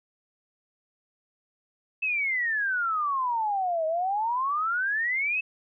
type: exponential two-way sweep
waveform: sine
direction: down then up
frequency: 2637 to 625 to 2637 Hz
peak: -24 dBFS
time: 2.02-5.41 s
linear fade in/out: 10 ms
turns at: 3.86 s
effects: none